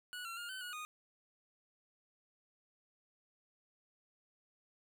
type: tone with pitch steps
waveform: 25% pulse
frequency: 1466 / 1362 / 1415 / 1524 / 1453 / 1235 Hz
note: F#6 / F6 / F6 / G6 / F#6 / D#6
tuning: -16 / -44 / +22 / -49 / -32 / -13 cents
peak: -39 dBFS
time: 0.13-0.85 s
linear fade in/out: 0 ms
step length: 120 ms
effects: none